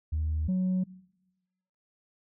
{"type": "tone pair in turn", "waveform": "sine", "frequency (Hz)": [77.78, 184.99], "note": ["D#2", "F#3"], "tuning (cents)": [0, 0], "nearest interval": "octave + minor third", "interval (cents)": 1500, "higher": "second", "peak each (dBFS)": [-25, -22], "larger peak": "second", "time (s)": [[0.12, 0.48], [0.48, 0.84]], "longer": "neither", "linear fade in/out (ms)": 10, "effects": ["noise-tail reverb RT60 1.0 s tail -23 dB re dry", "tanh soft clip ceiling -23 dBFS"]}